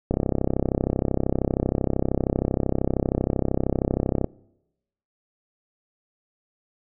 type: click train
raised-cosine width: 2 ms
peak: -8 dBFS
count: 137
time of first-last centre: 0.11-4.244 s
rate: 32.9 Hz
effects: noise-tail reverb RT60 0.9 s tail -24 dB re dry